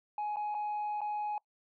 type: tone with dropouts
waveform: sine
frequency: 838 Hz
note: G#5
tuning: 15 cents sharp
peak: -30 dBFS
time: 0.18-1.38 s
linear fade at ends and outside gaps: 2 ms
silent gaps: 0.36-0.368 / 0.544-0.548 / 1.007-1.015 s
effects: noise-tail reverb RT60 0.1 s tail -25 dB re dry + tanh soft clip ceiling -31 dBFS